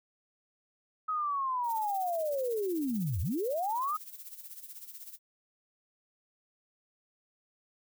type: linear two-way sweep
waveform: sine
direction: down then up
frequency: 1278 to 72.9 to 1278 Hz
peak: -29 dBFS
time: 1.08-3.97 s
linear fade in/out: 10 ms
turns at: 3.21 s
type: noise with tremolo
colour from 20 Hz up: violet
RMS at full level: -44 dBFS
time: 1.63-5.19 s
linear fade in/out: 50 ms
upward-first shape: sine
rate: 16 Hz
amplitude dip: 70%
effects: none